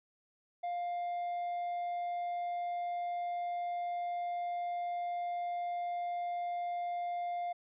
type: tone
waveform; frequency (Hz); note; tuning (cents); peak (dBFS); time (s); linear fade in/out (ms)
triangle; 702; F5; +9; -32; 0.63-7.53; 10
effects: resampled to 8000 Hz